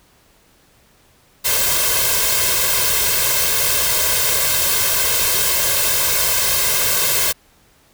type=noise with comb filter; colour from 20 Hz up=white; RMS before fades=-17 dBFS; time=1.44-7.33 s; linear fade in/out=20 ms; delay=1.9 ms; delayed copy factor=+0.85; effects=pink hiss -54 dBFS RMS until 7.93 s